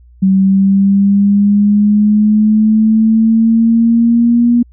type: exponential sweep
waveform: sine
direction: up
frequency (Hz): 190.6 to 240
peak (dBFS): -6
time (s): 0.22-4.63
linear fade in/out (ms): 10
effects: added 60 Hz sine -39 dBFS peak until 4.72 s